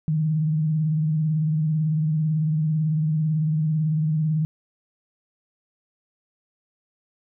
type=tone with vibrato; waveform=sine; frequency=155.56 Hz; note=D#3; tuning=in tune; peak=-19 dBFS; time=0.08-4.45 s; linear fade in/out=0 ms; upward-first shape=triangle; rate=18 Hz; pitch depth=71 cents each way; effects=none